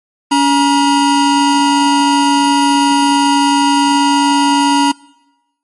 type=tone pair together; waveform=square; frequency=282.8 / 951.2 Hz; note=C#4 / A#5; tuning=+35 / +35 cents; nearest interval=octave + major sixth; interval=2100 cents; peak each=-12 dBFS; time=0.31-4.92 s; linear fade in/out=10 ms; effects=noise-tail reverb RT60 1.0 s tail -24 dB re dry + MP3 48 kbps